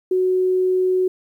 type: tone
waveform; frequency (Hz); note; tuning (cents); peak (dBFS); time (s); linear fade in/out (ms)
sine; 370; F#4; 0; -15; 0.11-1.08; 5
effects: 9-bit